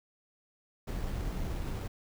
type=noise with sample-and-hold; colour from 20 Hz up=brown; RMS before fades=-35 dBFS; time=0.87-1.88 s; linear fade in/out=10 ms; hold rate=6300 Hz; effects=none